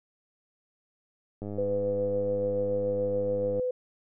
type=click train; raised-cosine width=2 ms; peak=-24 dBFS; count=223; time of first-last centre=1.42-3.596 s; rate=102 Hz
type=tone; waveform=sine; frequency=503 Hz; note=B4; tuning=32 cents sharp; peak=-26 dBFS; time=1.58-3.71 s; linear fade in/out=5 ms
effects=none